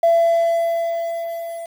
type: tone with level ramp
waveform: triangle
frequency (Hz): 672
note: E5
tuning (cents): +33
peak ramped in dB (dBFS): -7 to -26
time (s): 0.03-1.66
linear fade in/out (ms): 5
effects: tanh soft clip ceiling -8 dBFS + 7-bit